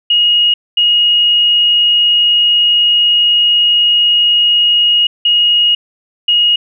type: tone bursts at uneven times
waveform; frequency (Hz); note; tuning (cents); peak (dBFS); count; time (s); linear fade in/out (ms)
sine; 2878; F#7; -49; -7; 4; 0.1-0.54 / 0.77-5.07 / 5.25-5.75 / 6.28-6.56; 5
effects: none